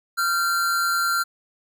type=tone pair together; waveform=square; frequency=1381 / 1550.1 Hz; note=F6 / G6; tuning=-20 / -20 cents; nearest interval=major second; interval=200 cents; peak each=-21 / -30 dBFS; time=0.17-1.24 s; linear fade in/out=20 ms; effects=none